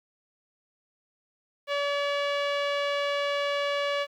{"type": "tone with low-pass filter", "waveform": "sawtooth", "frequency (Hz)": 571, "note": "D5", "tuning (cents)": -49, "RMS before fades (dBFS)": -28, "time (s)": [1.67, 4.07], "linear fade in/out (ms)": 50, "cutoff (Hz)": 3200, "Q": 1.6, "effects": ["10-bit"]}